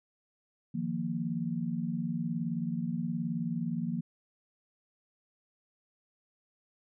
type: chord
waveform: sine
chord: Eb suspended second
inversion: none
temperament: equal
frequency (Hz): 155.56 / 174.61 / 233.1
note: Eb3 / F3 / Bb3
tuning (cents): 0 / 0 / 0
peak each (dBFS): -37 / -34 / -34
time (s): 0.74-4.01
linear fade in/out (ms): 10
effects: none